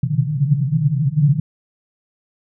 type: band-pass noise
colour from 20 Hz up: pink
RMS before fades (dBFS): -17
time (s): 0.03-1.4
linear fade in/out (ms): 5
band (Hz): 130 to 160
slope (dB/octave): 96
effects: none